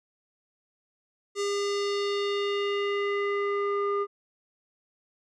square tone with low-pass filter sweep, 404.2 Hz, G#4, 47 cents flat, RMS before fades -28 dBFS, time 1.35-4.07 s, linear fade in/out 50 ms, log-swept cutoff 7000 to 1200 Hz, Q 2.1, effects none

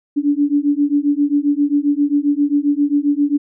sine beating tone pair, 285.2 / 292.7 Hz, C#4 / D4, +49 / -6 cents, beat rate 7.5 Hz, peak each -16 dBFS, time 0.16-3.38 s, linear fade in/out 20 ms, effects none

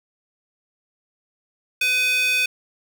square tone with high-pass filter, 502 Hz, B4, 28 cents sharp, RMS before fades -20 dBFS, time 1.81-2.46 s, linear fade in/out 5 ms, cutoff 2500 Hz, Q 4, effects none

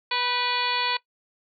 harmonic tone with a mistuned harmonic, 490.2 Hz, B4, 13 cents flat, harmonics 1 / 2 / 3 / 4 / 5 / 6 / 7 / 8 / 9, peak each -38 / -28 / -34 / -33 / -28 / -35 / -32 / -35 / -31 dBFS, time 0.11-0.97 s, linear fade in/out 5 ms, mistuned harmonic 3, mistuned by +34 cents, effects noise-tail reverb RT60 0.1 s tail -19 dB re dry

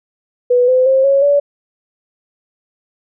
sine tone with pitch steps, 492.5 / 511.3 / 530.9 / 551.2 / 572.3 Hz, B4 / C5 / C5 / C#5 / D5, -5 / -40 / +25 / -10 / -45 cents, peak -8 dBFS, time 0.5-1.4 s, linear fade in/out 10 ms, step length 180 ms, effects none

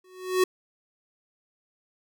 square tone with exponential growth, 370 Hz, F#4, in tune, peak -17 dBFS, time 0.04-0.44 s, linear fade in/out 5 ms, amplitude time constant 85 ms, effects none

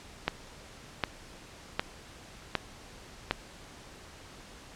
click train, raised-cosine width 0.3 ms, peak -10 dBFS, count 5, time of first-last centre 0.28-3.31 s, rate 1.32 Hz, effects pink hiss -50 dBFS RMS until 4.75 s + low-pass 8000 Hz 12 dB/octave

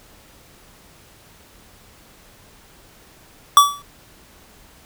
square tone with exponential decay, 1148 Hz, D6, 40 cents flat, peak -4 dBFS, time 3.57-3.82 s, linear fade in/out 1 ms, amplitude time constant 54 ms, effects pink hiss -49 dBFS RMS until 4.85 s

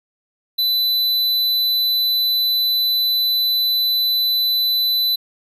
square tone, 4000 Hz, B7, 21 cents sharp, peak -16 dBFS, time 0.58-5.16 s, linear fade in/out 10 ms, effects resampled to 32000 Hz

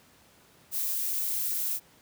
violet noise, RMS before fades -30 dBFS, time 0.71-1.8 s, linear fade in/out 50 ms, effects pink hiss -59 dBFS RMS until 2.01 s + high-pass 80 Hz 12 dB/octave

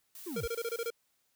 blue noise, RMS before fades -48 dBFS, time 0.15-0.89 s, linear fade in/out 2 ms
triangle linear sweep, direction down, 381.2 to 34.99 Hz, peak -35 dBFS, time 0.26-0.47 s, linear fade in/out 10 ms
square tone bursts, 464.5 Hz, A#4, 6 cents flat, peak -33 dBFS, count 8, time 0.36-0.904 s, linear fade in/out 5 ms, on 47 ms, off 24 ms
effects white hiss -75 dBFS RMS until 1.35 s

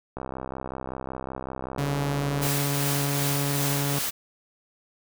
click train, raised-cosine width 1 ms, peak -19 dBFS, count 151, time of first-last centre 0.17-2.467 s, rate 65.3 Hz
sawtooth tone, 141.8 Hz, C#3, 40 cents sharp, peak -21 dBFS, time 1.78-3.99 s, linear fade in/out 5 ms
white noise with tremolo, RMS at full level -28 dBFS, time 2.41-4.11 s, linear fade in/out 20 ms, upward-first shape triangle, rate 2.6 Hz, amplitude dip 40%
effects none

